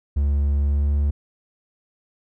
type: tone with pitch glide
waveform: triangle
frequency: 71.2 to 72.19 Hz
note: C#2 to D2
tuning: +47 to -29 cents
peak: -15 dBFS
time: 0.16-1.11 s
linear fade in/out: 10 ms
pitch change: +24 cents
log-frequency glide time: 0.66-0.91 s
effects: none